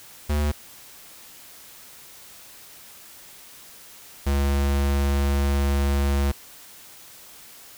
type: tone pair in turn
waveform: square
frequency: 74.1 / 69.94 Hz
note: D2 / C#2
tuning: +16 / +16 cents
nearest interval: minor second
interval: 100 cents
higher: first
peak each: -21 / -20 dBFS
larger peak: second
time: 0.29-0.52 / 4.26-6.32 s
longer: second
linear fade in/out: 10 ms
effects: white hiss -46 dBFS RMS until 7.77 s